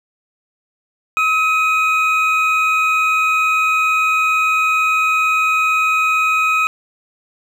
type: tone pair together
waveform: triangle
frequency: 1282.2 / 2500 Hz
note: E6 / D#7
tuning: -48 / +8 cents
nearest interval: octave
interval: 1156 cents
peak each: -14 dBFS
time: 1.17-6.67 s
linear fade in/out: 0 ms
effects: none